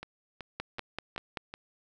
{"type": "two click trains", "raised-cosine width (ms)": 0.3, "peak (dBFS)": [-18, -24], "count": [5, 5], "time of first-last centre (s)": [[0.6, 1.372], [0.03, 1.539]], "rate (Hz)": [5.18, 2.65], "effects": []}